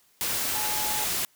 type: tone in noise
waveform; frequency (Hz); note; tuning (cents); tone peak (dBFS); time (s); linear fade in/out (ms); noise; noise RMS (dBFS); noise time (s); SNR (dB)
sine; 850; G#5; +40; -33; 0.55-1.04; 0; white; -28; 0.21-1.25; -8
effects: white hiss -63 dBFS RMS until 1.35 s